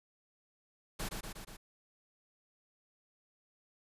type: noise with echo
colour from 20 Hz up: pink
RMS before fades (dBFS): -38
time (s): 0.99-1.09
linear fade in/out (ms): 10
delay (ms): 120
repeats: 4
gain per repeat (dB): -3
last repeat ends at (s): 1.57
effects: resampled to 32000 Hz